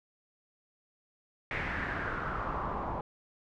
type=noise with low-pass filter sweep; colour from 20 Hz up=pink; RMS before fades=-35 dBFS; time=1.51-3.01 s; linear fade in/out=2 ms; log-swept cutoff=2100 to 890 Hz; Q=4; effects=none